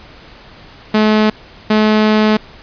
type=tone bursts at uneven times; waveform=sawtooth; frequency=214.8 Hz; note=A3; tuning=41 cents flat; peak=-5 dBFS; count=2; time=0.94-1.3 / 1.7-2.37 s; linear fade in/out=5 ms; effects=pink hiss -39 dBFS RMS until 2.62 s + resampled to 11025 Hz